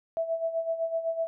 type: tone with tremolo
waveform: sine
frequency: 658 Hz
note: E5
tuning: 3 cents flat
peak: -24 dBFS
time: 0.17-1.27 s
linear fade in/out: 0 ms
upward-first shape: sine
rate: 7.9 Hz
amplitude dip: 70%
effects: none